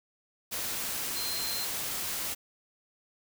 sine tone in noise, 4144 Hz, C8, 17 cents flat, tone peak -35 dBFS, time 1.15-1.66 s, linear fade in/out 20 ms, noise white, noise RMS -34 dBFS, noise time 0.51-2.35 s, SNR -4 dB, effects none

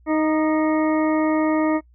harmonic tone with a mistuned harmonic, 311.7 Hz, D#4, 3 cents sharp, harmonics 1 / 2 / 3 / 4 / 6 / 7, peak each -18 / -24 / -28 / -30 / -34 / -35 dBFS, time 0.06-1.81 s, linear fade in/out 50 ms, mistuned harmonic 4, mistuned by -25 cents, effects noise-tail reverb RT60 0.1 s tail -25 dB re dry + added 60 Hz sine -50 dBFS peak until 1.94 s

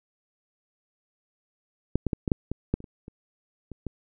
clicks, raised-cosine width 3 ms, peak -9 / -12 / -13 / -13 / -7 / -16 / -10 / -29 / -30 / -28 / -25 / -19 dBFS, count 12, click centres 1.956 / 2.067 / 2.132 / 2.278 / 2.318 / 2.516 / 2.74 / 2.804 / 2.842 / 3.081 / 3.717 / 3.867 s, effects none

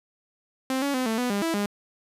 sawtooth tone with pitch steps, 262.2 / 281.7 / 255.9 / 222.8 / 247.7 / 201.7 / 328.9 / 204 Hz, C4 / C#4 / C4 / A3 / B3 / G3 / E4 / G#3, +4 / +28 / -38 / +22 / +5 / +50 / -4 / -31 cents, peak -20 dBFS, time 0.7-1.66 s, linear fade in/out 2 ms, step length 120 ms, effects resampled to 32000 Hz

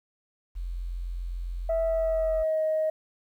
sine tone, 43.68 Hz, F1, 1 cent sharp, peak -30 dBFS, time 0.55-2.44 s, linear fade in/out 20 ms
sine tone with pitch glide, 655 to 627.6 Hz, E5 to D#5, -11 to +15 cents, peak -22 dBFS, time 1.69-2.9 s, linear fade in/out 5 ms, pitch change -74 cents, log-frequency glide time 1.84-2.63 s
effects tanh soft clip ceiling -19 dBFS + 10-bit

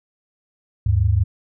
sine tone pair together, 77 / 102.14 Hz, D#2 / G#2, -17 / -28 cents, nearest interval perfect fourth, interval 489 cents, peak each -18 / -16 dBFS, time 0.86-1.24 s, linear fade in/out 5 ms, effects none

